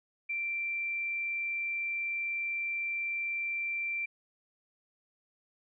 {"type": "tone", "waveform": "sine", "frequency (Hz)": 2353, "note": "D7", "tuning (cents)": 3, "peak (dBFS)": -31, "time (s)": [0.29, 4.06], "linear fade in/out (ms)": 10, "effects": []}